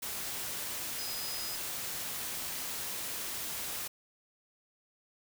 sine tone in noise, 4998 Hz, D#8, 7 cents sharp, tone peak -41 dBFS, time 0.98-1.56 s, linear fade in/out 10 ms, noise white, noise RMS -38 dBFS, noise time 0.02-3.88 s, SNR -6 dB, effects none

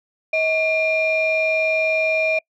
sine tone pair together, 636.3 / 2400 Hz, D#5 / D7, +39 / +37 cents, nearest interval octave + major seventh, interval 2298 cents, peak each -18 dBFS, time 0.33-2.39 s, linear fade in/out 5 ms, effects noise-tail reverb RT60 0.1 s tail -26 dB re dry + tanh soft clip ceiling -12 dBFS

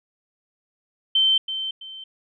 sine tone with echo, 3100 Hz, G7, 20 cents flat, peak -15 dBFS, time 1.15-1.38 s, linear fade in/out 5 ms, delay 330 ms, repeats 2, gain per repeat -10 dB, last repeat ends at 2.04 s, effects none

